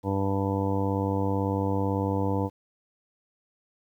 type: harmonic tone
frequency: 98 Hz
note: G2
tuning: in tune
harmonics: 1 / 2 / 3 / 4 / 5 / 6 / 7 / 8 / 9 / 10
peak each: -28 / -32 / -30 / -39 / -31 / -43 / -40 / -44 / -34 / -39 dBFS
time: 0.03-2.5 s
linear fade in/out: 50 ms
effects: 10-bit